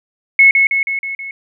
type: tone with echo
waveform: sine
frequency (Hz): 2189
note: C#7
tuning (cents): -22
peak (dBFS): -4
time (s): 0.39-0.51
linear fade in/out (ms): 2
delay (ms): 160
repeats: 5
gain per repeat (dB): -4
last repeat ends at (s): 1.31
effects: none